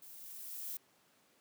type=noise with level ramp; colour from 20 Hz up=violet; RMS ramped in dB=-54 to -41 dBFS; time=0.02-0.77 s; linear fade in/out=2 ms; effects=pink hiss -69 dBFS RMS until 1.4 s + high-pass 200 Hz 12 dB/octave